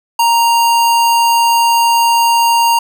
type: tone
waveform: square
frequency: 932.3 Hz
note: A#5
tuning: in tune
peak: -9 dBFS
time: 0.19-2.79 s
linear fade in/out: 5 ms
effects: none